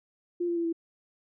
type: tone with pitch steps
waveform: sine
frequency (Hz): 349.2 / 343.4 / 337.7 / 332.1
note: F4 / F4 / E4 / E4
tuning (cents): 0 / -29 / +42 / +13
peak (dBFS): -26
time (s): 0.4-0.728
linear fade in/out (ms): 10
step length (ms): 82
effects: none